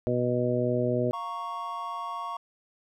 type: harmonic tone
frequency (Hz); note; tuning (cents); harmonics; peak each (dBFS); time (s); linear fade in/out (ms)
123.2; B2; -4; 1 / 2 / 3 / 4 / 5; -30 / -30 / -30 / -30 / -30; 0.07-1.11; 0
type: chord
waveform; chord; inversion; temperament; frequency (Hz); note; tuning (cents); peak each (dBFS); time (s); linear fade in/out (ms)
triangle; Bb minor; second; equal; 698.5 / 932.3 / 1108.7; F5 / Bb5 / Db6; 0 / 0 / 0; -38 / -36 / -32; 1.13-2.37; 5
effects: none